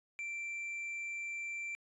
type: tone with hard clipping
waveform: triangle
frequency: 2349 Hz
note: D7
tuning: in tune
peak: -39 dBFS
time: 0.19-1.75 s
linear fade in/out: 0 ms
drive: 6 dB
effects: resampled to 24000 Hz